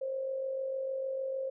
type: tone with amplitude modulation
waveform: sine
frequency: 532 Hz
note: C5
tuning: 29 cents sharp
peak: -30 dBFS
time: 0.01-1.5 s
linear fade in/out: 10 ms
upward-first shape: sine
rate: 46.6 Hz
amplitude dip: 45%
effects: none